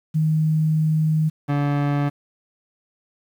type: tone pair in turn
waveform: sine / 30% pulse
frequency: 156.5 / 143.91 Hz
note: D#3 / D3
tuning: +10 / -35 cents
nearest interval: minor second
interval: 145 cents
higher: first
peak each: -16 dBFS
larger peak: neither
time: 0.14-1.3 / 1.48-2.1 s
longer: first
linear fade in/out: 20 ms
effects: low-pass 2000 Hz 12 dB/octave + 8-bit